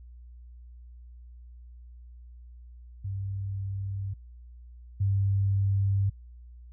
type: tone pair in turn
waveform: sine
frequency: 98 / 98.62 Hz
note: G2 / G2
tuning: 0 / +11 cents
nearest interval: unison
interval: 11 cents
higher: second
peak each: -30 / -22 dBFS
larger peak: second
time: 3.04-4.14 / 5-6.1 s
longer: neither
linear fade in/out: 10 ms
effects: added 60 Hz sine -45 dBFS peak until 6.72 s